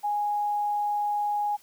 sine tone, 828 Hz, G#5, 5 cents flat, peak -24 dBFS, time 0.03-1.57 s, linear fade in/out 20 ms, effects white hiss -57 dBFS RMS until 1.62 s

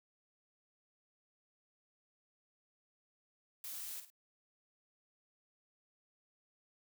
blue noise with echo, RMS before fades -45 dBFS, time 3.64-4 s, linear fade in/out 2 ms, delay 51 ms, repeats 2, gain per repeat -9 dB, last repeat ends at 4.102 s, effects none

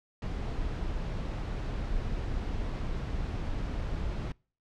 brown noise, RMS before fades -33 dBFS, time 0.22-4.32 s, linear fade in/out 2 ms, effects noise-tail reverb RT60 0.4 s tail -26 dB re dry + low-pass 5000 Hz 12 dB/octave

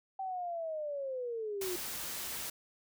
sine linear sweep, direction down, 776 to 350 Hz, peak -35 dBFS, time 0.19-1.76 s, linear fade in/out 5 ms
white noise, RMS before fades -40 dBFS, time 1.61-2.5 s, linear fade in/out 5 ms
effects none

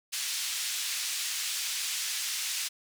white band-pass noise, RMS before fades -33 dBFS, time 0.12-2.69 s, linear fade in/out 20 ms, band 2300 to 7500 Hz, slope 12 dB/octave, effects none

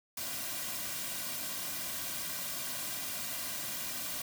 white noise with comb filter, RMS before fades -38 dBFS, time 0.17-4.22 s, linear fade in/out 5 ms, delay 2.3 ms, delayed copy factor -0.7, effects none

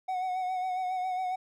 triangle tone with vibrato, 740 Hz, F#5, in tune, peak -27 dBFS, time 0.08-1.36 s, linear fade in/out 10 ms, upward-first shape sine, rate 7.3 Hz, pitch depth 33 cents each way, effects none

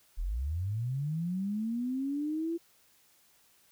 sine linear sweep, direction up, 34.65 to 340.3 Hz, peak -30 dBFS, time 0.17-2.58 s, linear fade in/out 20 ms, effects white hiss -65 dBFS RMS until 3.71 s

